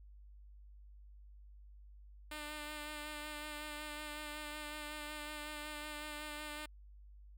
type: tone with vibrato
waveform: 5% pulse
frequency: 300 Hz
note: D4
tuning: 37 cents sharp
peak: -32 dBFS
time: 2.31-6.66 s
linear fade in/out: 5 ms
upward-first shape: sine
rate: 5.4 Hz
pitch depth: 21 cents each way
effects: added 50 Hz sine -54 dBFS peak until 7.37 s